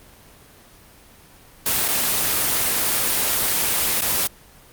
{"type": "noise with dropouts", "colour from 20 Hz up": "white", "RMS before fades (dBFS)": -20, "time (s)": [1.66, 4.27], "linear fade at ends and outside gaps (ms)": 0, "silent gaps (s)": [[1.881, 1.886], [4.008, 4.02]], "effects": ["pink hiss -48 dBFS RMS until 4.72 s", "Opus 24 kbps"]}